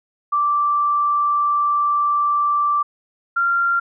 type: tone pair in turn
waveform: sine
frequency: 1170 / 1383.8 Hz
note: D6 / F6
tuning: -7 / -16 cents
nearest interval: minor third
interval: 291 cents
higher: second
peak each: -15 dBFS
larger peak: neither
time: 0.32-2.83 / 3.36-3.8 s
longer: first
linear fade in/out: 10 ms
effects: none